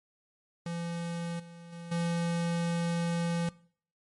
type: tone with level steps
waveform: square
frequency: 170 Hz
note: F3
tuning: 46 cents flat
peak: -34 / -47 / -42 / -29 dBFS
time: 0.66-3.49 s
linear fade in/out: 2 ms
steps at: 1.39 / 1.72 / 1.91 s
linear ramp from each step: 10 ms
effects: noise-tail reverb RT60 0.5 s tail -20 dB re dry + MP3 48 kbps